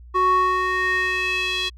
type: tone with band-pass filter sweep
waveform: square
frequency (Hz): 370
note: F#4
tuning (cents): 0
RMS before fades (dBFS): -21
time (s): 0.14-1.7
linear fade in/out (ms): 20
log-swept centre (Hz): 960 to 3500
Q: 3.6
effects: added 60 Hz sine -40 dBFS peak until 1.77 s